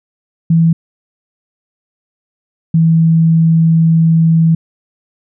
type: tone pair in turn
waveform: sine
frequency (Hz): 164.81 / 163.29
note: E3 / E3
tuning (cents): 0 / -16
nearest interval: unison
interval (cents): 16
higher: first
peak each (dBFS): -6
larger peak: neither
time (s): 0.5-0.73 / 2.74-4.55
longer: second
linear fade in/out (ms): 5
effects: none